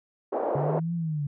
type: band-pass noise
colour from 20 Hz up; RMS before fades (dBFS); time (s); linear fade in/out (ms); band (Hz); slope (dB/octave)
white; -28; 0.32-0.8; 10; 360 to 720; 24
type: linear two-way sweep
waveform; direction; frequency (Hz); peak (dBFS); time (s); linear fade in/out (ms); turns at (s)
sine; up then down; 140.7 to 172.3 to 140.7; -26; 0.55-1.27; 5; 0.94
effects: none